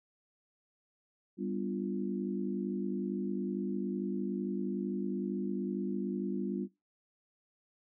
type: chord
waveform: sine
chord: G dominant seventh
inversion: none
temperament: equal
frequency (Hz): 196 / 246.9 / 293.7 / 349.2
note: G3 / B3 / D4 / F4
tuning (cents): 0 / 0 / 0 / 0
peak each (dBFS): -36 / -39 / -40 / -38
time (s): 1.37-6.68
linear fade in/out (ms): 50
effects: noise-tail reverb RT60 0.2 s tail -17 dB re dry